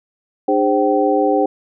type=tone cluster; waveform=sine; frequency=300.5 / 407.3 / 526 / 769 Hz; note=D4 / G#4 / C5 / G5; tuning=+40 / -34 / +9 / -33 cents; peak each=-18 dBFS; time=0.48-1.46 s; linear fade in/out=5 ms; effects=none